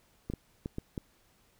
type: clicks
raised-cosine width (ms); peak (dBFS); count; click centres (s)
3; -22; 5; 0.3 / 0.337 / 0.659 / 0.784 / 0.978
effects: pink hiss -67 dBFS RMS until 1.59 s